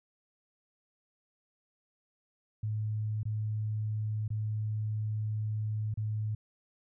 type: tone with dropouts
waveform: sine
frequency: 107.5 Hz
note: A2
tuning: 40 cents flat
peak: -30 dBFS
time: 2.63-6.35 s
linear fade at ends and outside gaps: 5 ms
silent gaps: 3.232-3.253 / 4.28-4.303 / 5.941-5.973 s
effects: none